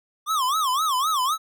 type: tone with vibrato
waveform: square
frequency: 1142 Hz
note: D6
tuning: 49 cents flat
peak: -21 dBFS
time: 0.26-1.38 s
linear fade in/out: 50 ms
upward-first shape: sine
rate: 3.9 Hz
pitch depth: 230 cents each way
effects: none